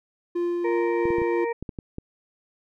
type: tone with tremolo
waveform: triangle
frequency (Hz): 347.8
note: F4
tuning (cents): -7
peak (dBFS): -20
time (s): 0.35-1.45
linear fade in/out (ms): 10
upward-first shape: triangle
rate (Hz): 3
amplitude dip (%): 25
type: harmonic tone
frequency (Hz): 466.2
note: A#4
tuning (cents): 0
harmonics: 1 / 2 / 4 / 5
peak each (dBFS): -25 / -31 / -37 / -39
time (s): 0.64-1.53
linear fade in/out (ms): 10
type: clicks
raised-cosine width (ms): 3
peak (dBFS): -20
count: 8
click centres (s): 1.055 / 1.105 / 1.184 / 1.218 / 1.626 / 1.692 / 1.788 / 1.984
effects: none